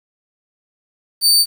sawtooth tone, 4581 Hz, D8, 44 cents flat, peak -7 dBFS, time 1.21-1.46 s, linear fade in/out 50 ms, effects 7-bit

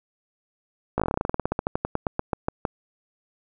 slowing click train, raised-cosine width 1 ms, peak -9 dBFS, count 26, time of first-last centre 0.98-2.652 s, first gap 17 ms, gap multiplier 1.1, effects none

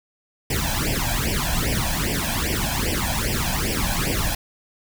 pink noise with flanger, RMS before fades -23 dBFS, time 0.5-4.35 s, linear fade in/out 5 ms, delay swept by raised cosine 0.37 to 1.25 ms, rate 2.5 Hz, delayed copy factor +1, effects none

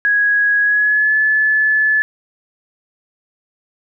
sine tone with pitch glide, 1661.2 to 1727.7 Hz, G#6 to A6, 0 to -32 cents, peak -11 dBFS, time 0.05-2.02 s, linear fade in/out 0 ms, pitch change +68 cents, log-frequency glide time 0.61-1.15 s, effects none

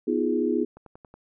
sine chord, F half-diminished seventh, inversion second, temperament equal with one note detuned, 246.9 / 314.7 / 349.2 / 415.3 Hz, Cb4 / Eb4 / F4 / Ab4, 0 / +20 / 0 / 0 cents, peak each -27 dBFS, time 0.07-0.65 s, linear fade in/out 10 ms
click train, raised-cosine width 1 ms, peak -32 dBFS, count 5, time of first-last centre 0.77-1.14 s, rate 10.8 Hz
effects none

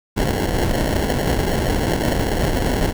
pink noise with sample-and-hold, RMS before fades -19 dBFS, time 0.16-2.93 s, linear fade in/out 20 ms, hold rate 1225 Hz, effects none

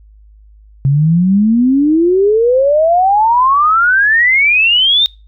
sine exponential sweep, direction up, 133.7 to 3705 Hz, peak -7 dBFS, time 0.85-5.06 s, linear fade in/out 0 ms, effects noise-tail reverb RT60 0.3 s tail -24 dB re dry + added 52 Hz sine -39 dBFS peak until 5.27 s

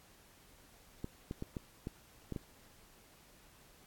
clicks, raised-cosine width 3 ms, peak -26 dBFS, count 7, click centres 1.044 / 1.311 / 1.424 / 1.568 / 1.871 / 2.323 / 2.362 s, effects pink hiss -62 dBFS RMS until 3.86 s + AAC 64 kbps

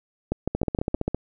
two click trains, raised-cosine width 2 ms, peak -11 / -10 dBFS, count 10 / 5, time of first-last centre 0.55-1.146 / 0.32-0.944 s, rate 15.1 / 6.41 Hz, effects none

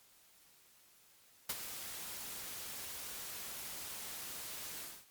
white noise with ADSR envelope, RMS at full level -35 dBFS, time 1.49-5.06 s, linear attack 8 ms, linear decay 37 ms, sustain -10 dB, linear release 250 ms, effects white hiss -65 dBFS RMS until 5.1 s + MP3 96 kbps

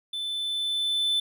triangle tone with level ramp, 3520 Hz, A7, in tune, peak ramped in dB -28 to -20 dBFS, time 0.13-1.2 s, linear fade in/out 5 ms, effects none

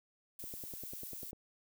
violet noise, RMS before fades -46 dBFS, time 0.39-1.31 s, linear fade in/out 2 ms
click train, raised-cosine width 2 ms, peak -35 dBFS, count 10, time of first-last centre 0.44-1.331 s, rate 10.1 Hz
effects none

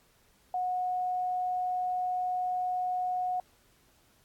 sine tone, 730 Hz, F#5, 24 cents flat, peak -28 dBFS, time 0.54-3.4 s, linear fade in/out 2 ms, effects pink hiss -65 dBFS RMS until 4.24 s + AAC 64 kbps

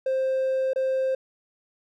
triangle tone with dropouts, 526 Hz, C5, 9 cents sharp, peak -19 dBFS, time 0.06-1.15 s, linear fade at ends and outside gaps 5 ms, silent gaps 0.734-0.759 s, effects tanh soft clip ceiling -16 dBFS

